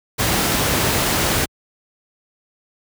pink noise, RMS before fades -18 dBFS, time 0.18-1.46 s, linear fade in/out 20 ms, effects high-pass 60 Hz 12 dB/octave

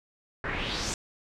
pink noise with low-pass filter sweep, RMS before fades -32 dBFS, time 0.44-0.94 s, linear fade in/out 2 ms, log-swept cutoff 1600 to 7600 Hz, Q 3.1, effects none

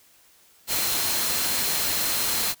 sine tone in noise, 4154 Hz, C8, 13 cents flat, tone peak -33 dBFS, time 0.67-2.55 s, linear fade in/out 50 ms, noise white, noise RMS -25 dBFS, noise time 0.67-2.55 s, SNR -11 dB, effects white hiss -57 dBFS RMS until 2.6 s

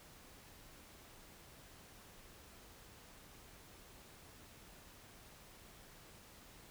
silence, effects pink hiss -59 dBFS RMS until 6.7 s

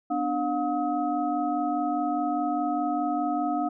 sine tone cluster, 250.9 / 295.8 / 716 / 1272 Hz, B3 / D4 / F5 / D#6, +28 / +13 / +43 / +38 cents, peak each -33 / -28 / -27 / -35 dBFS, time 0.1-3.69 s, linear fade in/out 10 ms, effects none

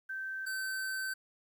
sine / square tone pair in turn, 1552 / 1540.4 Hz, G6 / G6, -18 / -31 cents, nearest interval unison, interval 13 cents, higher first, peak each -36 / -35 dBFS, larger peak second, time 0.09-0.46 / 0.46-1.14 s, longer second, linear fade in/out 10 ms, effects 11-bit

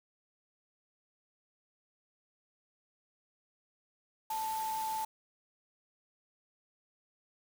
sine tone in noise, 880 Hz, A5, in tune, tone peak -33 dBFS, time 4.3-5.05 s, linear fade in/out 5 ms, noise white, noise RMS -45 dBFS, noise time 4.3-5.05 s, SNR +9 dB, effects none

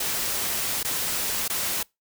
white noise with dropouts, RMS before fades -27 dBFS, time 0-1.83 s, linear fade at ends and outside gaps 5 ms, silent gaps 0.831-0.847 / 1.48-1.498 s, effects noise-tail reverb RT60 0.2 s tail -24 dB re dry

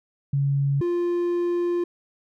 sine / triangle tone pair in turn, 139.8 / 348.9 Hz, C#3 / F4, +15 / -2 cents, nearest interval octave + major third, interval 1583 cents, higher second, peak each -19 dBFS, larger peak neither, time 0.33-0.81 / 0.81-1.84 s, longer second, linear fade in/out 5 ms, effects none

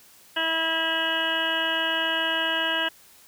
harmonic tone, 324.8 Hz, E4, 26 cents flat, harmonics 1 / 2 / 3 / 4 / 5 / 6 / 8 / 9 / 10, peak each -36 / -32 / -32 / -38 / -27 / -35 / -36 / -27 / -36 dBFS, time 0.36-2.89 s, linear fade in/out 10 ms, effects white hiss -53 dBFS RMS until 3.27 s

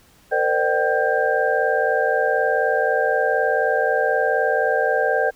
sine tone cluster, 459.1 / 518 / 602 / 768 / 1591 Hz, A#4 / C5 / D5 / G5 / G6, -26 / -17 / +43 / -36 / +25 cents, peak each -23 dBFS, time 0.31-5.31 s, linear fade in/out 20 ms, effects pink hiss -54 dBFS RMS until 5.35 s

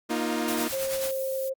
sawtooth chord, Bb suspended fourth, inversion none, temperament equal with one note detuned, 236.3 / 311.1 / 349.2 Hz, Bb3 / Eb4 / F4, +24 / 0 / 0 cents, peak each -26 / -26 / -28 dBFS, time 0.09-0.69 s, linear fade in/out 20 ms
white noise with tremolo, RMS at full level -32 dBFS, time 0.48-1.11 s, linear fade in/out 2 ms, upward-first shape sine, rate 9.3 Hz, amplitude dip 50%
sine tone with pitch glide, 535 to 531.6 Hz, C5 to C5, +38 to +27 cents, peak -27 dBFS, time 0.72-1.54 s, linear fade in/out 20 ms, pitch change -11 cents, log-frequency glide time 0.92-1.21 s
violet noise, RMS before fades -38 dBFS, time 1.01-1.5 s, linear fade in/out 20 ms
effects Opus 48 kbps

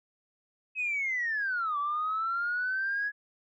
sine linear two-way sweep, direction down then up, 2570 to 1144 to 1685 Hz, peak -27 dBFS, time 0.75-3.12 s, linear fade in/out 50 ms, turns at 1.78 s, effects tanh soft clip ceiling -23 dBFS

